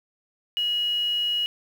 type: tone with quantisation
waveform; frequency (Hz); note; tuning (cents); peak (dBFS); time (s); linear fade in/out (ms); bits
sine; 2900; F#7; -35; -22; 0.57-1.46; 0; 7
effects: none